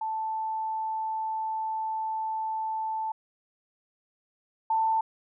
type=tone pair in turn; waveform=sine; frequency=880 / 888.7 Hz; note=A5 / A5; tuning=0 / +17 cents; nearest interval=unison; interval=17 cents; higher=second; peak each=-28 / -22 dBFS; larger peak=second; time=0.01-3.12 / 4.7-5.01 s; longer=first; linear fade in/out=5 ms; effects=none